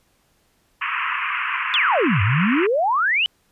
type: band-pass noise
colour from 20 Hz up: pink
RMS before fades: -24 dBFS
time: 0.81-2.67 s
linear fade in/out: 10 ms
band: 1000 to 2800 Hz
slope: 96 dB/octave
type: exponential two-way sweep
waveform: sine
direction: down then up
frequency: 3618 to 92.5 to 3083 Hz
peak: -16 dBFS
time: 1.74-3.26 s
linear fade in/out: 0 ms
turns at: 2.22 s
effects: pink hiss -63 dBFS RMS until 3.51 s + resampled to 32000 Hz

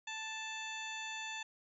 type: harmonic tone with a mistuned harmonic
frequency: 880 Hz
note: A5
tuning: in tune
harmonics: 1 / 2 / 3 / 4 / 5 / 7 / 8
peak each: -47 / -46 / -45 / -47 / -57 / -55 / -53 dBFS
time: 0.07-1.43 s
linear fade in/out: 5 ms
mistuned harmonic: 5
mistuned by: +22 cents
effects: none

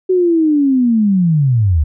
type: linear sweep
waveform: sine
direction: down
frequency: 376.4 to 69.4 Hz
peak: -9 dBFS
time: 0.09-1.84 s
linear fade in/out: 10 ms
effects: none

